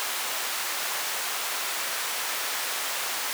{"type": "high-pass noise", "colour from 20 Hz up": "pink", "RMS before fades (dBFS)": -30, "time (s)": [0, 3.33], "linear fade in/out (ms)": 0, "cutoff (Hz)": 900, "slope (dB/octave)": 12, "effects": []}